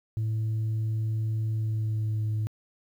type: tone with pitch glide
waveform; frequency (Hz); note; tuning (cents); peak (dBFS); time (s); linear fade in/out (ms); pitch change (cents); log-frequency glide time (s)
sine; 110 to 107.92; A2 to A2; 0 to -33; -23; 0.17-2.47; 0; -33; 1.52-2.23
effects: tanh soft clip ceiling -24 dBFS + 10-bit